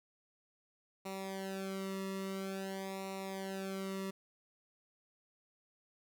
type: tone with flanger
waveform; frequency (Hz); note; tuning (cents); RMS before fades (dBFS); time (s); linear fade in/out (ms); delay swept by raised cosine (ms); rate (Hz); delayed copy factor
sawtooth; 192.7; G3; -29; -41; 1.05-4.11; 10; 0.62 to 1.29; 0.49; -1
effects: none